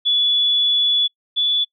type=tone pair in turn; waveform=sine; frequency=3425 / 3447 Hz; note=A7 / A7; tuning=-47 / -36 cents; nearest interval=unison; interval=11 cents; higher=second; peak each=-14 / -15 dBFS; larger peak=first; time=0.05-1.08 / 1.36-1.65 s; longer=first; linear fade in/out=20 ms; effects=noise-tail reverb RT60 0.1 s tail -26 dB re dry